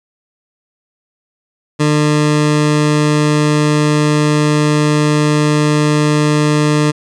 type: tone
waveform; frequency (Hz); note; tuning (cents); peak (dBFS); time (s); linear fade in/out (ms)
20% pulse; 150; D3; +37; -5; 1.79-6.92; 20
effects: resampled to 22050 Hz